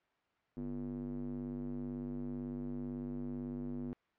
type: tone with band-pass filter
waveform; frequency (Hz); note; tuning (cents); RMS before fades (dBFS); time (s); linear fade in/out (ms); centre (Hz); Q
square; 49; G1; 0; -41; 0.57-3.93; 0; 260; 3.4
effects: white hiss -75 dBFS RMS until 4.18 s + low-pass 2000 Hz 12 dB/octave